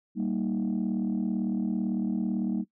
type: chord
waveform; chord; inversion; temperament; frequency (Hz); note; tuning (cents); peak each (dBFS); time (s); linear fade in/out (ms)
sine; Eb major; first; equal with one note detuned; 195.21 / 233.1 / 311.1; G3 / Bb3 / Eb4; -7 / 0 / 0; -28 / -28 / -32; 0.15-2.65; 50
effects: noise-tail reverb RT60 0.1 s tail -22 dB re dry + tanh soft clip ceiling -21 dBFS